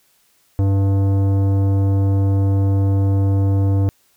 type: tone with tanh clipping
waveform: sine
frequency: 98 Hz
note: G2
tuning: in tune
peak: -15 dBFS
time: 0.59-3.89 s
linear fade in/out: 0 ms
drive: 14 dB
effects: white hiss -59 dBFS RMS until 4.16 s